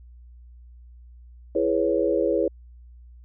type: chord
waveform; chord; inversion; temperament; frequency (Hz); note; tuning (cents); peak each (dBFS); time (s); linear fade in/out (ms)
sine; C# minor seventh; first; equal with one note detuned; 332.1 / 415.3 / 493.9 / 554.4; E4 / G#4 / B4 / C#5; +13 / 0 / 0 / 0; -25; 1.55-2.48; 5
effects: added 60 Hz sine -44 dBFS peak until 3.24 s